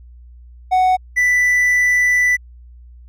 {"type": "tone pair in turn", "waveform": "triangle", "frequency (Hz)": [742, 1980.9], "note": ["F#5", "B6"], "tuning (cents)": [5, 5], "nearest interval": "octave + perfect fourth", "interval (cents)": 1700, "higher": "second", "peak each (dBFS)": [-9, -10], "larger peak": "first", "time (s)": [[0.71, 0.97], [1.16, 2.37]], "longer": "second", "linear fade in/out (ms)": 20, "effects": ["added 60 Hz sine -38 dBFS peak until 3.08 s"]}